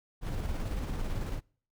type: noise with tremolo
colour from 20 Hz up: brown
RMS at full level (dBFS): -32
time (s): 0.21-1.41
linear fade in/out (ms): 50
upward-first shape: square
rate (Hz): 18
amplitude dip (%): 30
effects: noise-tail reverb RT60 0.5 s tail -26 dB re dry